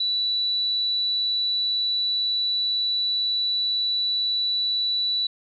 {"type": "tone", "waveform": "sine", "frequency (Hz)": 3951, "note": "B7", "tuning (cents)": 0, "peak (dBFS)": -21, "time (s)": [0, 5.27], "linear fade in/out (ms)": 5, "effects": []}